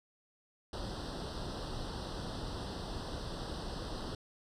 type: noise with comb filter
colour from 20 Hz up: pink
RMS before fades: -40 dBFS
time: 0.73-4.15 s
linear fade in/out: 2 ms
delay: 0.22 ms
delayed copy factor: +1
effects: low-pass 5000 Hz 12 dB/octave